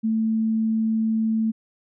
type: tone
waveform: sine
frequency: 221.7 Hz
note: A3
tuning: 13 cents sharp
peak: -19 dBFS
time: 0.03-1.52 s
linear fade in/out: 20 ms
effects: none